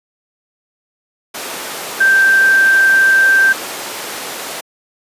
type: tone in noise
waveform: sine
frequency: 1568 Hz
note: G6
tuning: in tune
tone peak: -7 dBFS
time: 2-3.53 s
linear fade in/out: 10 ms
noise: pink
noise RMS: -23 dBFS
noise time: 1.34-4.61 s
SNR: +13 dB
effects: high-pass 400 Hz 12 dB/octave + resampled to 32000 Hz